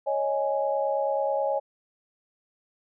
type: chord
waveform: sine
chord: C# suspended second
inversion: none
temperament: just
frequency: 554.4 / 623.7 / 831.5 Hz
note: C#5 / D#5 / G#5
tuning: 0 / +4 / +2 cents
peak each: -26 / -29 / -29 dBFS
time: 0.06-1.6 s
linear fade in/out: 20 ms
effects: none